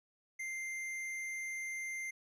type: tone with hard clipping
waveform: triangle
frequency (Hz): 2093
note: C7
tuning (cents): 0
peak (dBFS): -40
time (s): 0.39-2.11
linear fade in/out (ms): 10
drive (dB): 13
effects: none